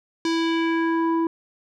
square tone with low-pass filter sweep, 329.6 Hz, E4, in tune, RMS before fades -22 dBFS, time 0.25-1.27 s, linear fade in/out 2 ms, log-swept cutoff 5400 to 760 Hz, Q 1.8, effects none

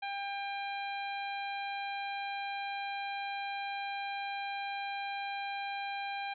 harmonic tone, 798 Hz, G5, 31 cents sharp, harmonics 1 / 2 / 3 / 4 / 5, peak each -37 / -44 / -42 / -49 / -49 dBFS, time 0.02-6.34 s, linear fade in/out 10 ms, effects none

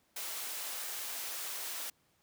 white high-pass noise, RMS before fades -40 dBFS, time 0.16-1.9 s, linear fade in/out 5 ms, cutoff 480 Hz, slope 12 dB/octave, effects pink hiss -72 dBFS RMS until 2.22 s + high-pass 80 Hz 12 dB/octave

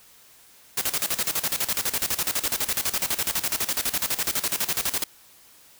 white noise with tremolo, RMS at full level -24 dBFS, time 0.77-5.04 s, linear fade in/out 5 ms, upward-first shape square, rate 12 Hz, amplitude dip 80%, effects white hiss -53 dBFS RMS until 5.79 s

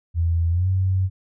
sine tone with pitch glide, 83.9 to 94.17 Hz, E2 to F#2, +31 to +31 cents, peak -17 dBFS, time 0.14-1.1 s, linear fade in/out 50 ms, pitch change +200 cents, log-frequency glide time 0.5-0.68 s, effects none

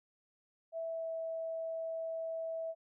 sine tone with pitch glide, 657 to 652.8 Hz, E5 to E5, -6 to -17 cents, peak -36 dBFS, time 0.72-2.75 s, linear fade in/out 50 ms, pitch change -11 cents, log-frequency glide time 0.88-1.1 s, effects none

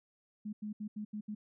sine tone bursts at uneven times, 210.8 Hz, G#3, 26 cents sharp, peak -37 dBFS, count 6, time 0.45-0.53 / 0.62-0.73 / 0.8-0.88 / 0.96-1.05 / 1.13-1.21 / 1.28-1.35 s, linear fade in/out 10 ms, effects none

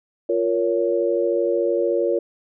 sine chord, Bb minor, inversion second, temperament just, 349.6 / 466.2 / 559.4 Hz, F4 / Bb4 / Db5, +2 / 0 / +16 cents, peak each -22 dBFS, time 0.29-2.19 s, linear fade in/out 5 ms, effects none

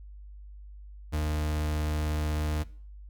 40% pulse tone, 76.2 Hz, D#2, 36 cents flat, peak -26 dBFS, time 1.12-2.64 s, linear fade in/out 20 ms, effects noise-tail reverb RT60 0.5 s tail -20 dB re dry + added 50 Hz sine -43 dBFS peak until 3.09 s

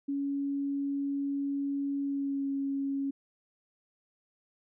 sine tone with pitch glide, 280 to 275.8 Hz, C#4 to C#4, +18 to -9 cents, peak -29 dBFS, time 0.08-3.11 s, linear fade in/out 10 ms, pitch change -27 cents, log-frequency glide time 2.02-2.48 s, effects none

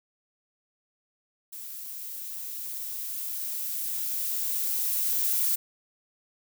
violet noise with level ramp, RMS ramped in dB -40 to -25 dBFS, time 1.52-5.56 s, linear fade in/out 10 ms, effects none

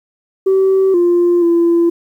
sine tone with pitch steps, 383.3 / 349 / 339.8 Hz, G4 / F4 / F4, -39 / -1 / -47 cents, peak -7 dBFS, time 0.46-1.9 s, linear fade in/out 10 ms, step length 480 ms, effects tanh soft clip ceiling -6 dBFS + 8-bit

